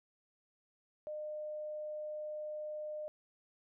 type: tone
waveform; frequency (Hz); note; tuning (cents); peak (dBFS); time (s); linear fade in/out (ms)
sine; 607; D#5; -43; -39; 1.07-3.08; 0
effects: none